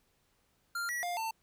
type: tone with pitch steps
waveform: square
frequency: 1393 / 1933 / 704 / 894 Hz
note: F6 / B6 / F5 / A5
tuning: -5 / -38 / +14 / +27 cents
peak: -34 dBFS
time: 0.75-1.31 s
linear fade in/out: 5 ms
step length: 140 ms
effects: pink hiss -73 dBFS RMS until 1.42 s